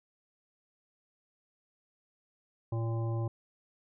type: harmonic tone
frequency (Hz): 114.4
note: A#2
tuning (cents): -32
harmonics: 1 / 3 / 5 / 7 / 9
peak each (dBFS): -30 / -40 / -44 / -47 / -49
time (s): 2.72-3.28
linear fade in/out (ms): 5
effects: none